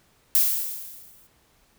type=noise with exponential decay; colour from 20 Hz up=violet; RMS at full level=-17 dBFS; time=0.35-1.27 s; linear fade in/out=0 ms; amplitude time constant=200 ms; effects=pink hiss -62 dBFS RMS until 1.78 s